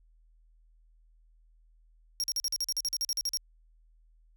40% pulse tone bursts, 5588 Hz, F8, in tune, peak -27 dBFS, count 15, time 2.2-3.372 s, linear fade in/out 0 ms, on 38 ms, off 43 ms, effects added 40 Hz sine -59 dBFS peak until 4.36 s

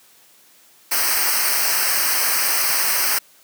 white noise with comb filter, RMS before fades -19 dBFS, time 0.91-3.19 s, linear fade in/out 10 ms, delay 0.28 ms, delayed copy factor -1, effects white hiss -52 dBFS RMS until 3.43 s + high-pass 150 Hz 12 dB/octave

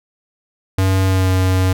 square tone with pitch glide, 95 to 93.21 Hz, F#2 to F#2, +46 to +13 cents, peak -13 dBFS, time 0.78-1.73 s, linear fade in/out 5 ms, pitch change -33 cents, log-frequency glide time 1.04-1.3 s, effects none

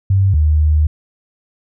sine tone pair in turn, 96.9 / 76.4 Hz, G2 / D#2, -20 / -31 cents, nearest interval major third, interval 411 cents, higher first, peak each -9 dBFS, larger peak neither, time 0.1-0.34 / 0.34-0.87 s, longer second, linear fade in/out 5 ms, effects none

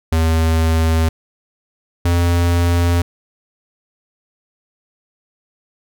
square tone pair in turn, 81 / 86.41 Hz, E2 / F2, -30 / -18 cents, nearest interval minor second, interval 112 cents, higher second, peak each -13 dBFS, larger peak neither, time 0.12-1.09 / 2.05-3.02 s, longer neither, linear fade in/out 5 ms, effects none

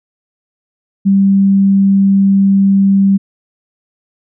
sine tone, 196 Hz, G3, in tune, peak -6 dBFS, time 1.05-3.18 s, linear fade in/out 20 ms, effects none

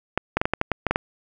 clicks, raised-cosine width 0.5 ms, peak -5 dBFS, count 10, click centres 0.176 / 0.37 / 0.415 / 0.455 / 0.536 / 0.614 / 0.717 / 0.867 / 0.91 / 0.959 s, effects none

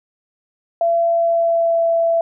sine tone with pitch glide, 676 to 667.8 Hz, E5 to E5, +43 to +22 cents, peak -13 dBFS, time 0.81-2.21 s, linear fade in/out 2 ms, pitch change -21 cents, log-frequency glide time 1.02-1.85 s, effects none

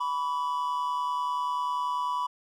triangle tone pair together, 989 / 1139.2 Hz, B5 / C#6, +2 / +47 cents, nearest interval major second, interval 245 cents, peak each -26 / -31 dBFS, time 0-2.27 s, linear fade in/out 10 ms, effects none

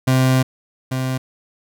30% pulse tone pair in turn, 130 / 130 Hz, C3 / C3, -11 / -11 cents, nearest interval unison, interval 0 cents, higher neither, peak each -10 / -17 dBFS, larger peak first, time 0.07-0.43 / 0.91-1.18 s, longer first, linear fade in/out 10 ms, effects none

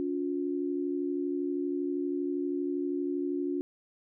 sine tone pair together, 283.8 / 356.4 Hz, C#4 / F4, +41 / +35 cents, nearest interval major third, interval 394 cents, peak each -31 / -32 dBFS, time 0-3.61 s, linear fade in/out 0 ms, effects none

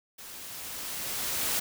white noise with level ramp, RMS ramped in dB -45 to -28 dBFS, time 0.18-1.6 s, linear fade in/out 10 ms, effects none

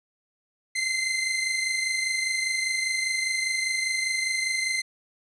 sawtooth tone pair together, 2068 / 2093 Hz, C7 / C7, -21 / 0 cents, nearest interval unison, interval 21 cents, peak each -22 / -28 dBFS, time 0.75-4.82 s, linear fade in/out 10 ms, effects resampled to 24000 Hz

